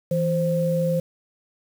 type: tone pair together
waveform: sine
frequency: 164.81 / 523.8 Hz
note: E3 / C5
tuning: 0 / +2 cents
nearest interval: octave + minor sixth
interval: 2002 cents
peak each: -22 dBFS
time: 0.11-1 s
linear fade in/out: 5 ms
effects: 7-bit